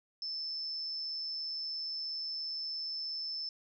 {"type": "tone with amplitude modulation", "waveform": "sine", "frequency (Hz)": 5274, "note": "E8", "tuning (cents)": 0, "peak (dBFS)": -34, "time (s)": [0.22, 3.49], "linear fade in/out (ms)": 2, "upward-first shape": "sine", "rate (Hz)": 157, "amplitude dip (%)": 35, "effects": []}